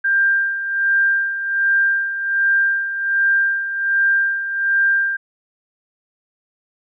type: tone with tremolo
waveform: sine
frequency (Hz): 1590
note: G6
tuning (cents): +24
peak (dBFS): -12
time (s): 0.04-5.17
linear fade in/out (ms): 10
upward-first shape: sine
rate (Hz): 1.3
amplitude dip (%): 65
effects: none